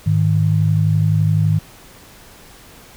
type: tone pair together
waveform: sine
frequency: 104.05 / 155.9 Hz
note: G#2 / D#3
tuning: +4 / +4 cents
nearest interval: perfect fifth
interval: 700 cents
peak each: -15 dBFS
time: 0.06-1.59 s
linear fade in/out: 10 ms
effects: pink hiss -43 dBFS RMS until 2.96 s